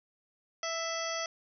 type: harmonic tone with a mistuned harmonic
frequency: 658 Hz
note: E5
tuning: 3 cents flat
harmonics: 1 / 2 / 3 / 4 / 5 / 7 / 8 / 9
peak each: -37 / -39 / -40 / -46 / -43 / -44 / -43 / -41 dBFS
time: 0.63-1.26 s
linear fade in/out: 2 ms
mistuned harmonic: 3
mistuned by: +16 cents
effects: none